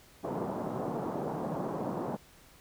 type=band-pass noise; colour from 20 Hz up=pink; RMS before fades=-35 dBFS; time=0.23-2.17 s; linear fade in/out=20 ms; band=150 to 970 Hz; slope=24 dB/octave; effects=pink hiss -58 dBFS RMS until 2.6 s